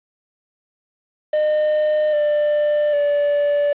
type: tone with pitch steps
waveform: triangle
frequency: 609 / 594.4 / 580.2 Hz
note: D#5 / D5 / D5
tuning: -37 / +21 / -21 cents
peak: -13 dBFS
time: 1.33-3.73 s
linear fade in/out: 5 ms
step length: 800 ms
effects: resampled to 8000 Hz + 7-bit